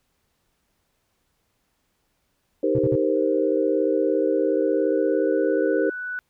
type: chord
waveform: sine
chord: C minor seventh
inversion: first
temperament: equal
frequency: 311.1 / 392 / 466.2 / 523.3 Hz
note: Eb4 / G4 / Bb4 / C5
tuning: 0 / 0 / 0 / 0 cents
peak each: -24 dBFS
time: 2.63-5.9 s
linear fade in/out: 5 ms
type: tone bursts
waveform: triangle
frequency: 129.5 Hz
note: C3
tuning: 17 cents flat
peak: -20 dBFS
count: 3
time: 2.75-2.955 s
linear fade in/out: 2 ms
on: 35 ms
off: 50 ms
type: tone with exponential growth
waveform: sine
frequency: 1485 Hz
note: F#6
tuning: 6 cents sharp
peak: -26 dBFS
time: 3.15-6.19 s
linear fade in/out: 0 ms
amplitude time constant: 660 ms
effects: pink hiss -71 dBFS RMS until 6.29 s